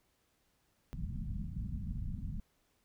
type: low-pass noise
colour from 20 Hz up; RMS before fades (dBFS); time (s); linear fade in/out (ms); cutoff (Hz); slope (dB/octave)
pink; -39; 0.93-2.4; 0; 220; 48
effects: pink hiss -75 dBFS RMS until 2.84 s